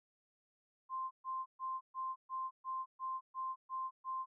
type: tone bursts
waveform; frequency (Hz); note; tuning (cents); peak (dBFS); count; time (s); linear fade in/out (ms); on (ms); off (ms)
sine; 1046.5; C6; 0; -37; 10; 0.89-4.26; 50; 220; 130
effects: none